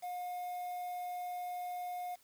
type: tone with quantisation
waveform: triangle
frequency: 717 Hz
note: F5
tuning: 45 cents sharp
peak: -36 dBFS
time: 0.02-2.16 s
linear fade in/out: 20 ms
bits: 9
effects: white hiss -67 dBFS RMS until 2.23 s